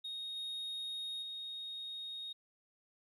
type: tone with level steps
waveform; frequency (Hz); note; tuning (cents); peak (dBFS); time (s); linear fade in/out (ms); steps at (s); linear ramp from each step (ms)
sine; 3729; A#7; 0; -38 / -36 / -40; 0.04-2.33; 10; 0.36 / 1.22; 5
effects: tanh soft clip ceiling -38 dBFS + 13-bit